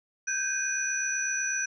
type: tone cluster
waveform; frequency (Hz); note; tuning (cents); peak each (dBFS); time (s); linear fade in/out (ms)
sine; 1551 / 1619 / 2467 / 5920; G6 / G#6 / D#7 / F#8; -19 / -45 / -15 / 0; -31 / -36 / -37 / -30; 0.27-1.66; 10
effects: none